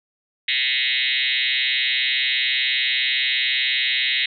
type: tone with frequency modulation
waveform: sine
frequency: 2915 Hz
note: F#7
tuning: 26 cents flat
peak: -18 dBFS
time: 0.48-4.26 s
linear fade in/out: 5 ms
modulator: 131 Hz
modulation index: 7.9
effects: none